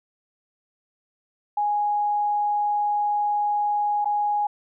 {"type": "tone with dropouts", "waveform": "sine", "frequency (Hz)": 829, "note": "G#5", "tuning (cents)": -3, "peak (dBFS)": -20, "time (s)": [1.57, 4.47], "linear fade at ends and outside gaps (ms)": 5, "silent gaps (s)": [4.046, 4.055], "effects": []}